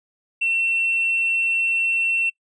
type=tone with hard clipping; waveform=triangle; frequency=2704 Hz; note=E7; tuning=43 cents sharp; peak=-19 dBFS; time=0.41-2.3 s; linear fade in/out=10 ms; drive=4 dB; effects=noise-tail reverb RT60 0.1 s tail -23 dB re dry + resampled to 22050 Hz